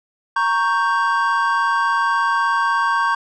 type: chord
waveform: triangle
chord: G diminished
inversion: first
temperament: equal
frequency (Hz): 932.3 / 1108.7 / 1568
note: Bb5 / Db6 / G6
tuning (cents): 0 / 0 / 0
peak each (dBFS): -19 / -17 / -19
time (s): 0.36-3.15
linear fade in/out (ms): 5
effects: resampled to 22050 Hz